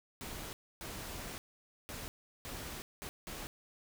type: noise bursts at uneven times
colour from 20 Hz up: pink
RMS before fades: -44 dBFS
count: 6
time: 0.21-0.53 / 0.81-1.38 / 1.89-2.08 / 2.45-2.82 / 3.02-3.09 / 3.27-3.47 s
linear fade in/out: 0 ms
effects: none